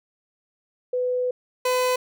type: tone pair in turn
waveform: sine / 30% pulse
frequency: 499.5 / 504.4 Hz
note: B4 / B4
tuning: +20 / +36 cents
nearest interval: unison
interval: 16 cents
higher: second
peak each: -21 / -17 dBFS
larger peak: second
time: 0.93-1.31 / 1.65-1.96 s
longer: first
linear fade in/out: 5 ms
effects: none